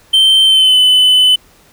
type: tone with pitch glide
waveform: triangle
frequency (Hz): 3115 to 3016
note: G7 to F#7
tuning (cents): -12 to +32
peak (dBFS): -4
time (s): 0.13-1.36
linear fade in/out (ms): 10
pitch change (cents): -56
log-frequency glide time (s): 0.45-0.78
effects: pink hiss -47 dBFS RMS until 1.72 s